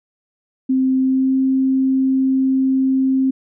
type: tone with pitch glide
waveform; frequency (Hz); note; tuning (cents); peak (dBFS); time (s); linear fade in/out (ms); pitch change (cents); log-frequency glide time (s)
sine; 261.6 to 264.5; C4 to C4; 0 to +19; -13; 0.69-3.31; 10; +19; 0.99-1.36
effects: none